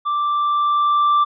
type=tone with level ramp; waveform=triangle; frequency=1174.7 Hz; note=D6; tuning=in tune; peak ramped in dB=-16 to -10 dBFS; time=0.05-1.25 s; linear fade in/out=20 ms; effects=resampled to 11025 Hz